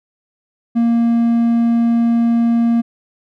triangle tone, 233.1 Hz, A#3, in tune, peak -9 dBFS, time 0.75-2.82 s, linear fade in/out 20 ms, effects none

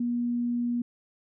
sine tone, 240.1 Hz, B3, 49 cents flat, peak -25 dBFS, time 0-0.82 s, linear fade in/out 5 ms, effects none

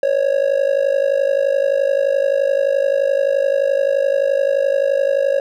triangle tone with amplitude modulation, 552 Hz, C#5, 7 cents flat, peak -8 dBFS, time 0.03-5.4 s, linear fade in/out 2 ms, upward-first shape sine, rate 51.6 Hz, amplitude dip 85%, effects none

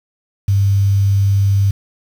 sine tone with quantisation, 99 Hz, G2, 18 cents sharp, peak -10 dBFS, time 0.48-1.71 s, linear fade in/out 5 ms, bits 6, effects none

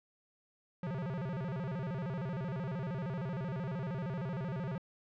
square tone with vibrato, 153.2 Hz, D#3, 27 cents flat, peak -36 dBFS, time 0.83-4.78 s, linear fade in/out 2 ms, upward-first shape square, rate 13 Hz, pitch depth 270 cents each way, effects low-pass 2000 Hz 12 dB/octave

